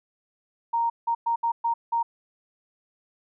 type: tone bursts at uneven times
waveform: sine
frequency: 930 Hz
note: A#5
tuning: 4 cents flat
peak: -21 dBFS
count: 6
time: 0.73-0.9 / 1.07-1.15 / 1.26-1.36 / 1.43-1.52 / 1.64-1.74 / 1.92-2.03 s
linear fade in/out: 10 ms
effects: none